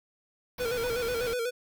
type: band-stop noise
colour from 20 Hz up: pink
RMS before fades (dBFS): -40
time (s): 0.58-1.34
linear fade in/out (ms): 5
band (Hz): 5900 to 11000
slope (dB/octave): 96
type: tone with vibrato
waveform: square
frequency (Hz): 477.6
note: A#4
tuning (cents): +42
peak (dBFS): -29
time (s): 0.59-1.51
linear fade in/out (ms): 20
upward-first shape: square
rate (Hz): 8.1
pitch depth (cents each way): 65
type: tone with exponential growth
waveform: sine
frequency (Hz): 950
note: A#5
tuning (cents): +33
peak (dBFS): -36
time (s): 0.71-0.87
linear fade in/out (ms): 1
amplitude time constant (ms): 33
effects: none